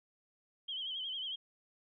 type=tone with vibrato; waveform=sine; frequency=3136 Hz; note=G7; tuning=in tune; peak=-37 dBFS; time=0.68-1.36 s; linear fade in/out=10 ms; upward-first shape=sine; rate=11 Hz; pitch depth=78 cents each way; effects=none